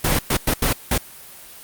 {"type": "noise bursts at uneven times", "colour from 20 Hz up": "pink", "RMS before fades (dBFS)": -18, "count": 5, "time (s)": [[0.04, 0.19], [0.3, 0.37], [0.47, 0.54], [0.62, 0.73], [0.91, 0.98]], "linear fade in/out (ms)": 5, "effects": ["white hiss -41 dBFS RMS until 1.63 s", "Opus 32 kbps"]}